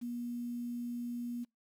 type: tone with quantisation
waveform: sine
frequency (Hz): 240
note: B3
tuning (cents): -49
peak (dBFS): -36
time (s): 0.01-1.45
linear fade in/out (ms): 20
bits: 10
effects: noise-tail reverb RT60 0.2 s tail -26 dB re dry